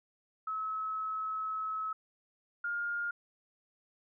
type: tone pair in turn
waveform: sine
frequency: 1291 / 1413.6 Hz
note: E6 / F6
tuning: -37 / +21 cents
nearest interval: major second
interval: 158 cents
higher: second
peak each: -33 / -32 dBFS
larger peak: second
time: 0.47-1.93 / 2.64-3.11 s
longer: first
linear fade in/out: 5 ms
effects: none